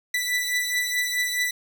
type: beating tone pair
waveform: sawtooth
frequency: 1975.5 / 1980.2 Hz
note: B6 / B6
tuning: 0 / +4 cents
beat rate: 4.7 Hz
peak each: -21 / -25 dBFS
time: 0.14-1.51 s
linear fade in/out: 5 ms
effects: none